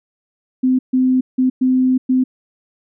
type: tone bursts at uneven times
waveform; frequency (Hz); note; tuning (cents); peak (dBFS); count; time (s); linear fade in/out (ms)
sine; 257; C4; -31; -11; 5; 0.63-0.79 / 0.93-1.21 / 1.38-1.5 / 1.61-1.98 / 2.09-2.24; 10
effects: none